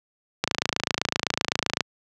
click train, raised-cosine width 0.2 ms, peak -3 dBFS, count 39, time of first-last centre 0.44-1.807 s, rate 27.8 Hz, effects high-pass 100 Hz 12 dB/octave

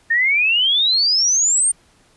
sine exponential sweep, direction up, 1800 to 9010 Hz, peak -13 dBFS, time 0.1-1.72 s, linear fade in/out 10 ms, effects pink hiss -55 dBFS RMS until 2.16 s + resampled to 24000 Hz

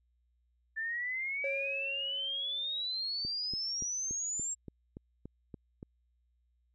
sine exponential sweep, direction up, 1760 to 7590 Hz, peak -33 dBFS, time 0.76-4.55 s, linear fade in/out 20 ms
triangle tone with exponential decay, 550 Hz, C#5, 14 cents flat, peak -31 dBFS, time 1.44-3.05 s, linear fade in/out 2 ms, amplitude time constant 350 ms
click train, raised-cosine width 3 ms, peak -31 dBFS, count 10, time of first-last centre 3.25-5.829 s, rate 3.49 Hz
effects added 60 Hz sine -70 dBFS peak until 6.74 s

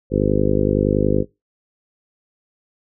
harmonic tone, 50.7 Hz, G#1, 41 cents flat, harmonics 1 / 2 / 3 / 4 / 5 / 6 / 7 / 8 / 9 / 10, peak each -24 / -24 / -24 / -24 / -24 / -24 / -24 / -24 / -24 / -24 dBFS, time 0.1-1.25 s, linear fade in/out 50 ms, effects noise-tail reverb RT60 0.2 s tail -20 dB re dry

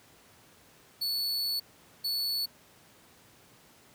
45% pulse tone bursts at uneven times, 4435 Hz, C#8, in tune, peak -28 dBFS, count 2, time 1.01-1.6 / 2.04-2.46 s, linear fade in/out 10 ms, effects pink hiss -58 dBFS RMS until 3.94 s + high-pass 100 Hz 12 dB/octave

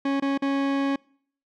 40% pulse tone with dropouts, 276 Hz, C#4, 7 cents flat, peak -21 dBFS, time 0.05-0.96 s, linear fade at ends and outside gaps 5 ms, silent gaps 0.2-0.222 / 0.377-0.421 s, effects noise-tail reverb RT60 0.6 s tail -26 dB re dry + low-pass 3000 Hz 12 dB/octave

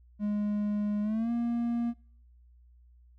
triangle tone with pitch glide, 207.7 to 235.8 Hz, G#3 to A#3, 0 to +20 cents, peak -25 dBFS, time 0.19-1.94 s, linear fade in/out 50 ms, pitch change +220 cents, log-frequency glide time 1.02-1.31 s, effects noise-tail reverb RT60 0.7 s tail -26 dB re dry + added 60 Hz sine -55 dBFS peak until 3.18 s

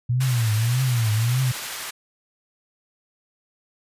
sine tone with vibrato, 118.6 Hz, A#2, 30 cents sharp, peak -18 dBFS, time 0.09-1.52 s, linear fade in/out 10 ms, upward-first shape triangle, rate 1.7 Hz, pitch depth 200 cents each way
pink band-pass noise, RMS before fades -34 dBFS, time 0.2-1.91 s, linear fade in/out 10 ms, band 1200 to 13000 Hz, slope 12 dB/octave
white noise with tremolo, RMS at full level -35 dBFS, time 0.21-1.9 s, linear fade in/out 10 ms, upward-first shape sine, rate 12 Hz, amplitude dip 40%
effects resampled to 32000 Hz

